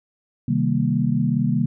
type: chord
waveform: sine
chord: C minor seventh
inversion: none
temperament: equal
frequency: 130.81 / 155.56 / 196 / 233.1 Hz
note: C3 / Eb3 / G3 / Bb3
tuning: 0 / 0 / 0 / 0 cents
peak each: -23 / -23 / -24 / -22 dBFS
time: 0.48-1.66 s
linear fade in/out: 5 ms
effects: none